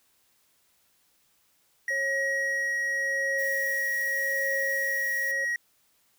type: tone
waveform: triangle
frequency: 1900 Hz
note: A#6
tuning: 33 cents sharp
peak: -24 dBFS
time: 1.88-5.56 s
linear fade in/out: 2 ms
type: tone with tremolo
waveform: sine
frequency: 545 Hz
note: C#5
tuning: 29 cents flat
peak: -30 dBFS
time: 1.9-5.45 s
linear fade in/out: 10 ms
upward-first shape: triangle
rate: 0.85 Hz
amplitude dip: 85%
type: noise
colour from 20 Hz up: violet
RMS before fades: -41 dBFS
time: 3.38-5.32 s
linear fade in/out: 10 ms
effects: white hiss -67 dBFS RMS until 6.18 s